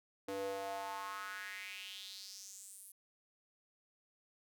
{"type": "tone with high-pass filter sweep", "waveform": "square", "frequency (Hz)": 98, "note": "G2", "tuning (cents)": 0, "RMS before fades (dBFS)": -45, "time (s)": [0.28, 2.92], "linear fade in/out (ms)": 5, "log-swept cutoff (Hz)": [390, 11000], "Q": 4.1, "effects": []}